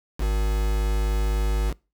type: tone with quantisation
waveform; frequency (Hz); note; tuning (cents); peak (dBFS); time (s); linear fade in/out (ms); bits
triangle; 51.91; G#1; 0; -18; 0.18-1.74; 50; 5
effects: noise-tail reverb RT60 0.3 s tail -25 dB re dry